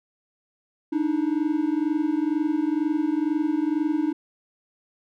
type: tone pair together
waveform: triangle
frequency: 295.3 / 317.4 Hz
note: D4 / D#4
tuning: +10 / +35 cents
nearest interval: minor second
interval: 125 cents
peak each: -22 dBFS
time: 0.92-4.13 s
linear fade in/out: 10 ms
effects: none